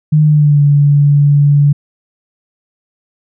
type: tone with pitch glide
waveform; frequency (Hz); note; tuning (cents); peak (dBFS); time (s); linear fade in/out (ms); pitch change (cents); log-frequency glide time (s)
sine; 152.7 to 144.13; D#3 to D3; -32 to -32; -5; 0.12-1.73; 10; -100; 0.23-0.62
effects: none